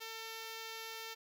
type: tone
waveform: 5% pulse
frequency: 449 Hz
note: A4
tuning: 35 cents sharp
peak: -32 dBFS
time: 0-1.15 s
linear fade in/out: 20 ms
effects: none